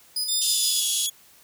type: tone with tremolo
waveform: sawtooth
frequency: 4981 Hz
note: D#8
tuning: 1 cent sharp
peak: -21 dBFS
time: 0.16-0.8 s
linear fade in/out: 5 ms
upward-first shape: square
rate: 6.4 Hz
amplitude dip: 40%
type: tone with pitch glide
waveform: 15% pulse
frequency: 3600 to 3359 Hz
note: A7 to G#7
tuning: +39 to +19 cents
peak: -18 dBFS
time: 0.28-1.1 s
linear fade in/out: 10 ms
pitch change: -120 cents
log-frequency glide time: 0.43-0.85 s
type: band-pass noise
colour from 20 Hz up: white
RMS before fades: -28 dBFS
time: 0.41-1.07 s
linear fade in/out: 10 ms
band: 2800 to 11000 Hz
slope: 96 dB/octave
effects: white hiss -54 dBFS RMS until 1.43 s